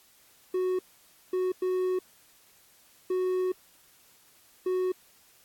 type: tone bursts at uneven times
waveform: triangle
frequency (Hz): 368.8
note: F#4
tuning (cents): -6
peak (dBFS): -23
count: 5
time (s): 0.54-0.79 / 1.33-1.52 / 1.62-1.99 / 3.1-3.52 / 4.66-4.92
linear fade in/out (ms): 5
effects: white hiss -60 dBFS RMS until 5.44 s + AAC 64 kbps